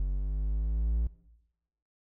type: linear sweep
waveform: triangle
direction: up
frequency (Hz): 46.25 to 57.5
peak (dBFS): -24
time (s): 0-1.07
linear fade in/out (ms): 0
effects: noise-tail reverb RT60 0.9 s tail -17 dB re dry